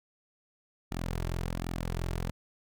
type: tone with flanger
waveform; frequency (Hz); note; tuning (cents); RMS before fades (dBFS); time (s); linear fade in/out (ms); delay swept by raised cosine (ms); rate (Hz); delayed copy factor
sawtooth; 42.95; F1; -28; -34; 0.91-2.31; 10; 1.9 to 4.1; 1.3; -0.65
effects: none